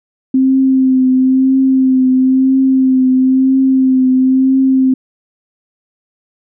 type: tone with vibrato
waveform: sine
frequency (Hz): 261.6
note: C4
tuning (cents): 0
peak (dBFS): -7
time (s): 0.34-4.94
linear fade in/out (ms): 5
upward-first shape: triangle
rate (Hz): 1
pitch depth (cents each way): 30
effects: none